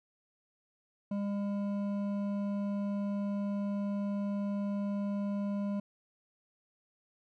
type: tone with hard clipping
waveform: sine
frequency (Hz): 201.8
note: G#3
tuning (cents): -49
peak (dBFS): -33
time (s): 1.11-5.8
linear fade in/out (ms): 5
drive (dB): 9
effects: none